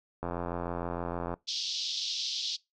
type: click train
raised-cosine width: 1 ms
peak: -20 dBFS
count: 97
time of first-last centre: 0.23-1.34 s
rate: 86.5 Hz
type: band-pass noise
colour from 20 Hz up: pink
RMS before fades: -34 dBFS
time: 1.47-2.57 s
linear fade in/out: 20 ms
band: 3200 to 5600 Hz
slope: 48 dB/octave
effects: noise-tail reverb RT60 0.2 s tail -22 dB re dry